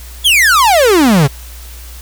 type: exponential sweep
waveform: 45% pulse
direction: down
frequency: 3472 to 129.1 Hz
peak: -6 dBFS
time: 0.24-1.28 s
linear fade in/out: 20 ms
effects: added 60 Hz sine -29 dBFS peak until 2.01 s + white hiss -36 dBFS RMS until 2.01 s